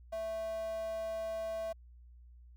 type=tone with high-pass filter; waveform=square; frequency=220 Hz; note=A3; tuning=in tune; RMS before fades=-38 dBFS; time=0.12-1.73 s; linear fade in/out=10 ms; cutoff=660 Hz; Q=7.2; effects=added 60 Hz sine -53 dBFS peak until 2.56 s